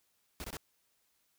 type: noise bursts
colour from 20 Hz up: pink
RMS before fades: -42 dBFS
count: 3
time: 0.4-0.569 s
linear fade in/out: 0 ms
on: 41 ms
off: 23 ms
effects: white hiss -75 dBFS RMS until 1.38 s